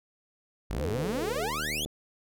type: exponential sweep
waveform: sawtooth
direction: up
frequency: 46.25 to 3520 Hz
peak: -27 dBFS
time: 0.7-1.85 s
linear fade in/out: 0 ms
type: click train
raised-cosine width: 2 ms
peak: -26 dBFS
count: 86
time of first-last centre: 0.74-1.86 s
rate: 75.9 Hz
type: tone with vibrato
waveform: sine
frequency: 466.2 Hz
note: A#4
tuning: in tune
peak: -32 dBFS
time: 0.77-1.51 s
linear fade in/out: 50 ms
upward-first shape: sine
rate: 5.7 Hz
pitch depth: 200 cents each way
effects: none